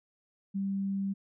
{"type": "tone", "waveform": "sine", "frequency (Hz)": 196, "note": "G3", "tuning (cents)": 0, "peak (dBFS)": -29, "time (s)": [0.54, 1.14], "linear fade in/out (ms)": 20, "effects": []}